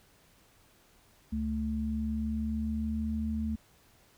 sine tone pair together, 73.42 / 220 Hz, D2 / A3, 0 / 0 cents, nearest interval octave + perfect fifth, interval 1900 cents, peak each -34 / -31 dBFS, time 1.32-3.56 s, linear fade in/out 10 ms, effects pink hiss -63 dBFS RMS until 4.17 s

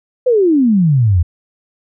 sine exponential sweep, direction down, 523.3 to 80.1 Hz, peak -8 dBFS, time 0.26-1.23 s, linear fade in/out 10 ms, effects none

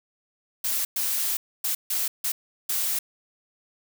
blue noise bursts at uneven times, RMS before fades -26 dBFS, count 6, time 0.64-0.85 / 0.96-1.37 / 1.64-1.75 / 1.9-2.08 / 2.24-2.32 / 2.69-2.99 s, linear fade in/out 5 ms, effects none

